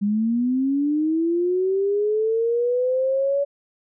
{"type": "linear sweep", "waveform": "sine", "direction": "up", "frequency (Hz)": [199.6, 569], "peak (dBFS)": -18, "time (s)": [0.01, 3.45], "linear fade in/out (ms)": 20, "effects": []}